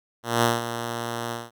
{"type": "tone with ADSR envelope", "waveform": "5% pulse", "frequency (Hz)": 117.6, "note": "A#2", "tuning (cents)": 16, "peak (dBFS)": -6, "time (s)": [0.23, 1.51], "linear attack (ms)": 200, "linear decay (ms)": 180, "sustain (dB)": -11, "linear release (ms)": 190, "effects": []}